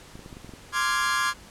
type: clicks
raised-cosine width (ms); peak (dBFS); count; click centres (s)
3; -29; 8; 0.155 / 0.193 / 0.261 / 0.328 / 0.369 / 0.446 / 0.493 / 0.537
type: chord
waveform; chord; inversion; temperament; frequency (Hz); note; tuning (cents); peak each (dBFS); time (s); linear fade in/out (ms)
40% pulse; D half-diminished seventh; third; equal; 1046.5 / 1174.7 / 1396.9 / 1661.2; C6 / D6 / F6 / Ab6; 0 / 0 / 0 / 0; -27 / -28 / -29 / -26; 0.72-1.34; 50
effects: pink hiss -48 dBFS RMS until 1.5 s + low-pass 10000 Hz 12 dB/octave